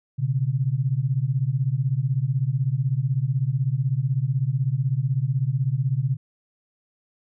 sine beating tone pair, 124.2 / 140.2 Hz, B2 / C#3, +10 / +20 cents, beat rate 16 Hz, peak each -23 dBFS, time 0.18-6.17 s, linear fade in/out 20 ms, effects none

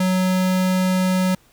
square tone, 185.3 Hz, F#3, 3 cents sharp, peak -17 dBFS, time 0-1.35 s, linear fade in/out 5 ms, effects pink hiss -56 dBFS RMS until 1.52 s

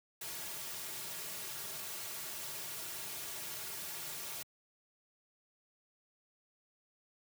white noise with comb filter, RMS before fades -43 dBFS, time 0.21-4.43 s, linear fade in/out 5 ms, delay 3.9 ms, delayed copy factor -0.7, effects high-pass 100 Hz 12 dB/octave

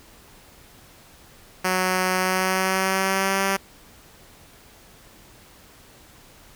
5% pulse tone with pitch glide, 185 to 194.76 Hz, F#3 to G3, 0 to -11 cents, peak -9 dBFS, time 1.64-3.57 s, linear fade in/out 10 ms, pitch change +89 cents, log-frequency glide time 2.16-3.44 s, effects pink hiss -50 dBFS RMS until 6.55 s

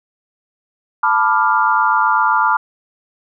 sine chord, B half-diminished seventh, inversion third, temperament equal with one note detuned, 880 / 987.8 / 1186.3 / 1396.9 Hz, A5 / B5 / D6 / F6, 0 / 0 / +17 / 0 cents, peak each -17 dBFS, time 1.03-2.57 s, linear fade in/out 5 ms, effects none

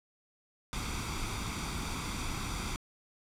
pink noise with comb filter, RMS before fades -36 dBFS, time 0.73-2.76 s, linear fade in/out 0 ms, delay 0.85 ms, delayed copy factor +0.65, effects low-pass 9000 Hz 12 dB/octave

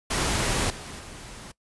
pink noise with level steps, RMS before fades -25 / -39 / -42 dBFS, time 0.1-1.52 s, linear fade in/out 10 ms, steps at 0.7 / 0.99 s, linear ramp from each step 2 ms, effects noise-tail reverb RT60 0.1 s tail -20 dB re dry + resampled to 24000 Hz

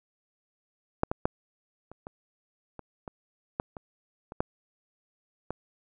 clicks, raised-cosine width 1 ms, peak -9 / -14 / -10 / -30 / -25 / -26 / -24 / -14 / -25 / -26 / -12 / -18 dBFS, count 12, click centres 1.034 / 1.115 / 1.255 / 1.916 / 2.069 / 2.793 / 3.078 / 3.599 / 3.768 / 4.321 / 4.405 / 5.506 s, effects none

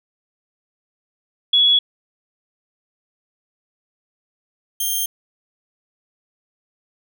sine / 5% pulse tone pair in turn, 3373 / 3184 Hz, G#7 / G7, +26 / +26 cents, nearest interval minor second, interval 100 cents, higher first, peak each -11 dBFS, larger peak neither, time 1.53-1.79 / 4.8-5.06 s, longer neither, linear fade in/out 5 ms, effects none

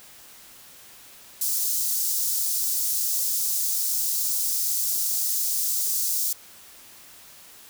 white high-pass noise, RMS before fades -25 dBFS, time 1.41-6.33 s, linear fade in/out 5 ms, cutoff 5100 Hz, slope 24 dB/octave, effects white hiss -48 dBFS RMS until 7.69 s

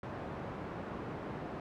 pink band-pass noise, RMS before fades -42 dBFS, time 0.03-1.6 s, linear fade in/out 2 ms, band 110 to 1200 Hz, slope 12 dB/octave, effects none

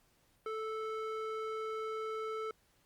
square tone with band-pass filter, 438.8 Hz, A4, 5 cents flat, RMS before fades -39 dBFS, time 0.46-2.51 s, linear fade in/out 2 ms, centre 940 Hz, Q 2.1, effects pink hiss -71 dBFS RMS until 2.85 s + Opus 48 kbps

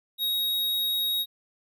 square tone, 3781 Hz, A#7, 24 cents sharp, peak -25 dBFS, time 0.18-1.26 s, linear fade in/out 50 ms, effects none

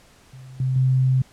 sine tone with level steps, 130.2 Hz, C3, 8 cents flat, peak -38 / -19 / -15 dBFS, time 0.33-1.22 s, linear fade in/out 5 ms, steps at 0.6 / 0.76 s, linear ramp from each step 2 ms, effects pink hiss -53 dBFS RMS until 1.32 s + low-pass 10000 Hz 12 dB/octave

